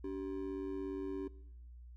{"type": "ring-modulated tone", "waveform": "triangle", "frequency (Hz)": 335.2, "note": "E4", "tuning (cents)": 29, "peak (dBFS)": -33, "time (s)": [0.04, 1.28], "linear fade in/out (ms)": 5, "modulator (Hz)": 48.6, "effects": ["noise-tail reverb RT60 0.9 s tail -20 dB re dry", "added 60 Hz sine -50 dBFS peak until 1.96 s"]}